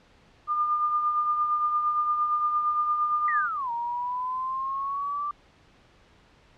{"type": "tone with tremolo", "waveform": "sine", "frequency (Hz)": 1207, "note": "D6", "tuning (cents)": 47, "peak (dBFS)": -20, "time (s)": [0.47, 3.49], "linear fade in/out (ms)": 50, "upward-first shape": "triangle", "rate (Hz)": 8.7, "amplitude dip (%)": 50}
{"type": "exponential two-way sweep", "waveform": "sine", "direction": "down then up", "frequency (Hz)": [1975.5, 932.3, 1179], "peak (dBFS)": -27, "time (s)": [3.28, 5.31], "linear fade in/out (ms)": 2, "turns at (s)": 3.71}
{"effects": ["pink hiss -58 dBFS RMS until 6.57 s", "low-pass 4000 Hz 12 dB/octave"]}